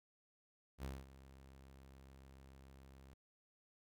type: tone with ADSR envelope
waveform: sawtooth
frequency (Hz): 67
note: C2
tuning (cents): +42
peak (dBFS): -38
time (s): 0.78-3.14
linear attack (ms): 62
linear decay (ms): 210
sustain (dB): -16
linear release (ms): 7
effects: none